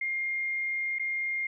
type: tone with dropouts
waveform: sine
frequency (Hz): 2121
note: C7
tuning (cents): +23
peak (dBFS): -28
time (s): 0.01-1.47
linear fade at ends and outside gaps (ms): 5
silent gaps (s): 0.986-0.995
effects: none